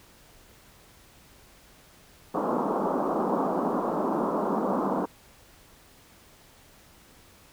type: band-pass noise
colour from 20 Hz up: pink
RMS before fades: -27 dBFS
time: 2.34-5.06 s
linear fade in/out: 10 ms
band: 190 to 1200 Hz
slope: 48 dB/octave
effects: pink hiss -55 dBFS RMS until 7.52 s